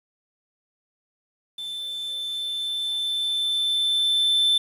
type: tone with level ramp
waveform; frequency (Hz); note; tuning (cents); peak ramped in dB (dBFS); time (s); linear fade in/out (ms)
triangle; 3536; A7; +8; -29 to -15; 1.58-4.58; 5
effects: resampled to 32000 Hz + 8-bit